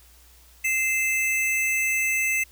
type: tone pair together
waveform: square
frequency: 2079 / 2628 Hz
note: C7 / E7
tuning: -12 / -6 cents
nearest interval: major third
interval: 406 cents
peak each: -25 dBFS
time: 0.64-2.44 s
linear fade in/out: 10 ms
effects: added 60 Hz sine -53 dBFS peak until 2.51 s + white hiss -55 dBFS RMS until 2.51 s